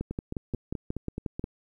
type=two click trains; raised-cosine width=3 ms; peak=-20 / -18 dBFS; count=7 / 9; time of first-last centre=0.11-1.395 / 0.01-1.441 s; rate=4.67 / 5.59 Hz; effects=10-bit